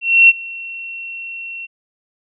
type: tone with ADSR envelope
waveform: sine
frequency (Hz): 2721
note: F7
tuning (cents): -46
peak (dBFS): -3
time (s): 0.01-1.67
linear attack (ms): 280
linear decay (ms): 31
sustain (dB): -23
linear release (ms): 25
effects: none